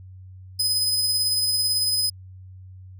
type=tone with tremolo; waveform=sawtooth; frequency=5030 Hz; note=D#8; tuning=18 cents sharp; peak=-16 dBFS; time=0.59-2.1 s; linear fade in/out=10 ms; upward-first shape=triangle; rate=18 Hz; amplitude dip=35%; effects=added 93 Hz sine -40 dBFS peak until 2.99 s